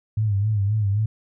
sine tone with vibrato, 103.8 Hz, G#2, in tune, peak -18 dBFS, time 0.17-1.06 s, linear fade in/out 5 ms, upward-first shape sine, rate 3.8 Hz, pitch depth 94 cents each way, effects none

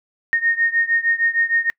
sine beating tone pair, 1845 / 1851.5 Hz, A#6 / A#6, -18 / -12 cents, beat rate 6.5 Hz, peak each -18 / -20 dBFS, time 0.33-1.7 s, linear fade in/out 0 ms, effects noise-tail reverb RT60 0.1 s tail -26 dB re dry

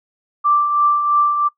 sine tone with tremolo, 1174.7 Hz, D6, in tune, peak -10 dBFS, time 0.44-1.49 s, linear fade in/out 20 ms, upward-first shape triangle, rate 3 Hz, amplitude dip 55%, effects noise-tail reverb RT60 0.1 s tail -20 dB re dry

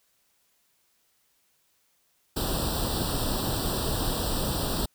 pink noise with comb filter, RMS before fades -28 dBFS, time 2.36-4.86 s, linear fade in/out 10 ms, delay 0.23 ms, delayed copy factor +1, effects white hiss -69 dBFS RMS until 4.94 s

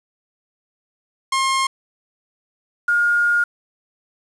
sawtooth / sine tone pair in turn, 1068 / 1422.2 Hz, C6 / F6, +35 / +31 cents, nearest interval perfect fourth, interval 496 cents, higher second, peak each -13 / -14 dBFS, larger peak first, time 1.32-1.67 / 2.88-3.44 s, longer second, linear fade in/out 5 ms, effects resampled to 24000 Hz + 7-bit

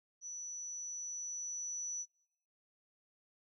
sine tone with level ramp, 5930 Hz, F#8, 3 cents sharp, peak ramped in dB -42 to -37 dBFS, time 0.21-2.06 s, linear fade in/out 50 ms, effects noise-tail reverb RT60 0.8 s tail -26 dB re dry

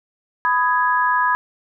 sine chord, G# minor, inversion first, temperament just, 996.7 / 1245.9 / 1661.2 Hz, B5 / D#6 / G#6, +16 / +2 / 0 cents, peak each -17 / -23 / -20 dBFS, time 0.45-1.35 s, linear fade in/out 0 ms, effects none

